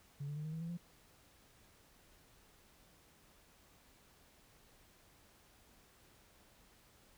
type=tone with pitch steps; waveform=sine; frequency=141.7 / 146.44 / 151.34 / 156.41 / 161.65 / 167.06 / 172.65 Hz; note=C#3 / D3 / D#3 / D#3 / E3 / E3 / F3; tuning=+38 / -5 / -48 / +9 / -34 / +23 / -20 cents; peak=-38 dBFS; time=0.2-0.774 s; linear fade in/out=10 ms; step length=82 ms; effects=tanh soft clip ceiling -37 dBFS + pink hiss -66 dBFS RMS until 7.17 s